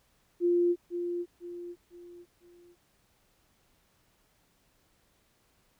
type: tone with echo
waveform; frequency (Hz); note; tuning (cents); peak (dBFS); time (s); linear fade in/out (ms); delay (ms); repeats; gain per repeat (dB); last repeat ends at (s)
sine; 349.2; F4; 0; -22; 0.4-0.76; 50; 500; 4; -8; 2.76
effects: pink hiss -69 dBFS RMS until 5.79 s